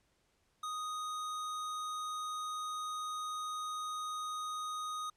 square tone, 1244.5 Hz, D#6, in tune, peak -38 dBFS, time 0.63-5.1 s, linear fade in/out 5 ms, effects pink hiss -75 dBFS RMS until 5.16 s + low-pass 10000 Hz 12 dB/octave

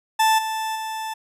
40% pulse tone with level steps, 880 Hz, A5, in tune, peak -14 / -23 / -26 dBFS, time 0.19-1.14 s, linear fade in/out 10 ms, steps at 0.38 / 0.75 s, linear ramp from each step 10 ms, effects resampled to 32000 Hz

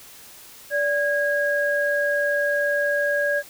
sine tone pair together, 579.8 / 1640 Hz, D5 / G#6, -22 / -22 cents, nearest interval octave + tritone, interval 1800 cents, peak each -22 dBFS, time 0.7-3.43 s, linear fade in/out 50 ms, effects white hiss -45 dBFS RMS until 3.49 s

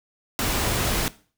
pink noise, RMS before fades -24 dBFS, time 0.39-1.08 s, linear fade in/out 0 ms, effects noise-tail reverb RT60 0.4 s tail -18 dB re dry

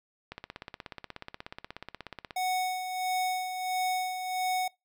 click train, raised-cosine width 0.3 ms, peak -23 dBFS, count 34, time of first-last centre 0.32-2.308 s, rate 16.6 Hz
square tone with tremolo, 740 Hz, F#5, in tune, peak -27 dBFS, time 2.36-4.68 s, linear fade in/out 5 ms, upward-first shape sine, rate 1.5 Hz, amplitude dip 55%
effects noise-tail reverb RT60 0.2 s tail -23 dB re dry

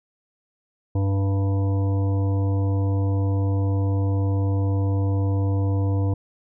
harmonic tone, 98 Hz, G2, in tune, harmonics 1 / 3 / 5 / 7 / 9 / 10, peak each -19 / -29 / -33 / -39 / -43 / -42 dBFS, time 0.95-6.14 s, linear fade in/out 5 ms, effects none

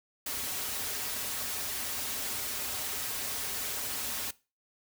white noise with comb filter, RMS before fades -35 dBFS, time 0.26-4.31 s, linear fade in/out 5 ms, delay 5.9 ms, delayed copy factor -0.7, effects noise-tail reverb RT60 0.3 s tail -20 dB re dry

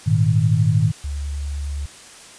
sine chord, Ab suspended second, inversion none, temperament equal, 103.83 / 116.54 / 155.56 Hz, Ab2 / Bb2 / Eb3, 0 / 0 / 0 cents, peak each -18 dBFS, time 0.06-0.92 s, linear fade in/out 20 ms
sine tone with vibrato, 71.6 Hz, D2, 43 cents flat, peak -23 dBFS, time 1.04-1.86 s, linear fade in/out 5 ms, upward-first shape triangle, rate 9.7 Hz, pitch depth 10 cents each way
effects white hiss -42 dBFS RMS until 2.38 s + resampled to 22050 Hz

